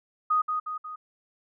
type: tone with echo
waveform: sine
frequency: 1244.5 Hz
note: D#6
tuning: in tune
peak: -20 dBFS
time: 0.3-0.42 s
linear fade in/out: 10 ms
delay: 180 ms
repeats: 3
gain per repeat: -5 dB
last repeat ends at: 0.96 s
effects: none